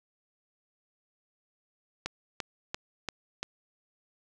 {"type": "click train", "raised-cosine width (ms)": 0.2, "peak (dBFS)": -15, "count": 5, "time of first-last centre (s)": [2.06, 3.43], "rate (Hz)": 2.92, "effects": []}